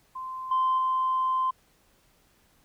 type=tone with level steps; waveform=sine; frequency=1038 Hz; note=C6; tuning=14 cents flat; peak=-33 / -20 / -22 dBFS; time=0.15-1.51 s; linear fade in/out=10 ms; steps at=0.51 / 0.78 s; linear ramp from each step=5 ms; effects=tanh soft clip ceiling -18 dBFS + pink hiss -64 dBFS RMS until 2.64 s